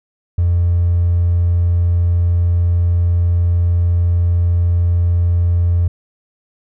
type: tone with hard clipping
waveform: triangle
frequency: 86.8 Hz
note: F2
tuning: 10 cents flat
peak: -11 dBFS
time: 0.38-5.88 s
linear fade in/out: 5 ms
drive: 3 dB
effects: none